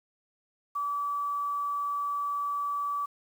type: tone with quantisation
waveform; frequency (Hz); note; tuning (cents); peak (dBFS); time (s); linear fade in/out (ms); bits
sine; 1151; D6; -35; -28; 0.75-3.06; 10; 9
effects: none